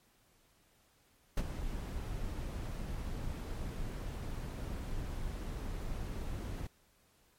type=noise with ADSR envelope; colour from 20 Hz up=brown; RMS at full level=-27 dBFS; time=1.37-6.67 s; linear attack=6 ms; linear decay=40 ms; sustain=-12 dB; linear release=4 ms; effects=pink hiss -69 dBFS RMS until 7.38 s + MP3 64 kbps